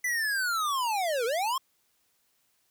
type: linear two-way sweep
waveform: square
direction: down then up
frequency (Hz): 2010 to 440 to 1094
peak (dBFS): -27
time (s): 0.04-1.58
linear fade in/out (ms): 5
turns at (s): 1.25
effects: white hiss -71 dBFS RMS until 2.7 s